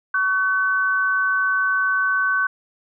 sine tone pair together, 1125 / 1517.8 Hz, C#6 / F#6, +25 / +44 cents, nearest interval perfect fourth, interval 519 cents, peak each -23 / -18 dBFS, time 0.14-2.47 s, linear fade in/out 5 ms, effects none

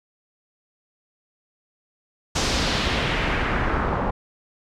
pink noise with low-pass filter sweep, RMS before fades -23 dBFS, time 2.35-4.11 s, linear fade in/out 10 ms, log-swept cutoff 6300 to 1000 Hz, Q 1.6, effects none

